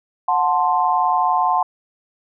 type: chord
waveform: sine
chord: F# diminished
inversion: none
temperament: equal with one note detuned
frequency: 729 / 880 / 1046.5 Hz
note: F#5 / A5 / C6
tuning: -26 / 0 / 0 cents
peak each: -19 dBFS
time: 0.28-1.63 s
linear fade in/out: 5 ms
effects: none